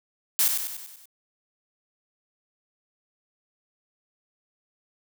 blue noise with echo, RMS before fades -21 dBFS, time 0.39-0.48 s, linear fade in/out 0 ms, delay 96 ms, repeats 6, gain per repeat -5 dB, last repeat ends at 1.056 s, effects none

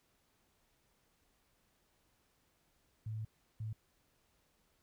sine tone bursts at uneven times, 109.3 Hz, A2, 11 cents flat, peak -38 dBFS, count 2, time 3.06-3.25 / 3.6-3.73 s, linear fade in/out 5 ms, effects pink hiss -75 dBFS RMS until 4.82 s

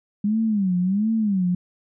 sine tone with vibrato, 200 Hz, G3, 35 cents sharp, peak -18 dBFS, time 0.24-1.55 s, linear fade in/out 5 ms, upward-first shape sine, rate 1.4 Hz, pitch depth 200 cents each way, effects none

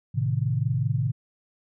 sine chord, A diminished, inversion none, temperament equal, 110 / 130.81 / 155.56 Hz, A2 / C3 / Eb3, 0 / 0 / 0 cents, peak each -26 / -25 / -29 dBFS, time 0.14-1.12 s, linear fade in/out 20 ms, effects none

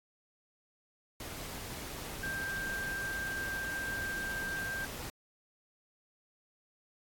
sine tone in noise, 1581 Hz, G6, 14 cents sharp, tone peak -35 dBFS, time 2.23-4.85 s, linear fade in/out 2 ms, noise pink, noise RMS -43 dBFS, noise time 1.2-5.1 s, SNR +5 dB, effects AAC 64 kbps

